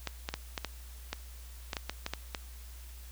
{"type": "clicks", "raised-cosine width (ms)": 0.2, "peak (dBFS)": -16, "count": 12, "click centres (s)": [0.073, 0.289, 0.34, 0.578, 0.647, 1.13, 1.732, 1.768, 1.896, 2.064, 2.136, 2.348], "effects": ["added 60 Hz sine -45 dBFS peak until 3.11 s", "white hiss -55 dBFS RMS until 3.11 s"]}